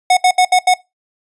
square tone bursts at uneven times, 733 Hz, F#5, 16 cents flat, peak -8 dBFS, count 5, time 0.1-0.17 / 0.24-0.31 / 0.38-0.45 / 0.52-0.59 / 0.67-0.74 s, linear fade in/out 5 ms, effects noise-tail reverb RT60 0.2 s tail -20 dB re dry + resampled to 24000 Hz

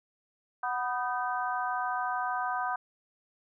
harmonic tone with a mistuned harmonic, 246.9 Hz, B3, in tune, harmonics 3 / 4 / 5 / 6, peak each -33 / -34 / -35 / -36 dBFS, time 0.63-2.76 s, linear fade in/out 5 ms, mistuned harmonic 6, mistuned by +66 cents, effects none

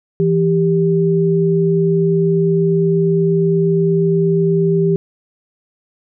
sine tone pair together, 165.8 / 394.3 Hz, E3 / G4, +10 / +10 cents, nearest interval octave + minor third, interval 1500 cents, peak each -14 dBFS, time 0.2-4.96 s, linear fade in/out 0 ms, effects none

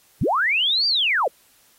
sine linear two-way sweep, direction up then down, 60.5 to 4783 to 425.2 Hz, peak -17 dBFS, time 0.21-1.28 s, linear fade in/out 5 ms, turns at 0.87 s, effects white hiss -57 dBFS RMS until 1.78 s + AAC 48 kbps

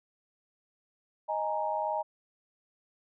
sine chord, D# suspended fourth, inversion none, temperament equal, 622.3 / 830.6 / 932.3 Hz, D#5 / G#5 / A#5, 0 / 0 / 0 cents, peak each -33 dBFS, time 1.28-2.03 s, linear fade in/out 20 ms, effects none

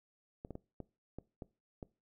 clicks, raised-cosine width 2 ms, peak -30 dBFS, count 7, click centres 0.449 / 0.507 / 0.554 / 0.803 / 1.186 / 1.422 / 1.828 s, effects noise-tail reverb RT60 0.3 s tail -21 dB re dry

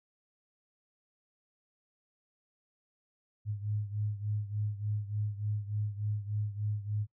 sine beating tone pair, 103.83 / 107.23 Hz, G#2 / A2, 0 / -44 cents, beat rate 3.4 Hz, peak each -33 / -37 dBFS, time 3.45-7.07 s, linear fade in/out 50 ms, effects noise-tail reverb RT60 0.1 s tail -23 dB re dry

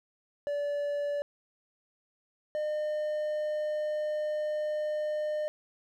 triangle tone pair in turn, 578 / 606.4 Hz, D5 / D#5, -28 / -45 cents, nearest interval minor second, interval 83 cents, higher second, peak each -27 dBFS, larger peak neither, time 0.47-1.22 / 2.55-5.48 s, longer second, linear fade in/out 0 ms, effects none

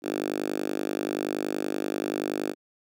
5% pulse tone with high-pass filter, 50.5 Hz, G#1, 48 cents flat, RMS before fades -30 dBFS, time 0.02-2.55 s, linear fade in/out 50 ms, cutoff 310 Hz, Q 2.7, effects none

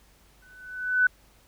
sine tone with exponential growth, 1499 Hz, F#6, 22 cents sharp, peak -15 dBFS, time 0.42-1.07 s, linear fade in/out 5 ms, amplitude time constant 140 ms, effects added 50 Hz sine -60 dBFS peak until 1.47 s + pink hiss -60 dBFS RMS until 1.47 s

